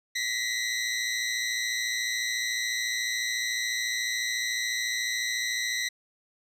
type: tone pair together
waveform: 20% pulse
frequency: 1919 / 2033 Hz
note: A#6 / B6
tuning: +50 / +50 cents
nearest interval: minor second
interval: 100 cents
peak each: -25 dBFS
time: 0.15-5.89 s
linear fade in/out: 10 ms
effects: low-pass 11000 Hz 12 dB/octave